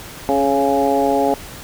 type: harmonic tone with a mistuned harmonic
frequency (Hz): 138.6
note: C#3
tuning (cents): 0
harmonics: 2 / 3 / 4 / 5 / 6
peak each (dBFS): -20 / -20 / -20 / -20 / -20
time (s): 0.29-1.34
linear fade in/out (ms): 0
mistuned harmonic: 3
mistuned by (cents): +21
effects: pink hiss -35 dBFS RMS until 1.63 s